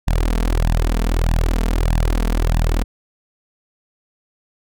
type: tone with flanger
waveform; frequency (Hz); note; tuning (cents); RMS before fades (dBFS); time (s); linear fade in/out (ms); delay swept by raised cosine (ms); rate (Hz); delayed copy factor
sawtooth; 40.6; E1; -26; -17; 0.07-2.84; 10; 1.1 to 4.5; 1.6; +0.95
effects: none